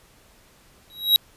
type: tone with exponential growth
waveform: square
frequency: 3847 Hz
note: B7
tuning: 46 cents flat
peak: -10 dBFS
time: 0.9-1.16 s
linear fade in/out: 0 ms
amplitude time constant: 55 ms
effects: pink hiss -55 dBFS RMS until 1.36 s + resampled to 32000 Hz